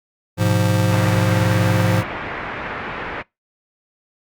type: chord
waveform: square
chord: F diminished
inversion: first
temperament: just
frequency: 104.77 / 125.72 / 174.61 Hz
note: Ab2 / Cb3 / F3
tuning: +16 / +31 / 0 cents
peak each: -18 / -23 / -21 dBFS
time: 0.37-2.04 s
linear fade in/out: 50 ms
type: low-pass noise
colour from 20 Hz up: white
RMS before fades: -28 dBFS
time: 0.9-3.23 s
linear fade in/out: 20 ms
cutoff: 2100 Hz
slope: 24 dB/octave
effects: noise-tail reverb RT60 0.2 s tail -23 dB re dry + Opus 48 kbps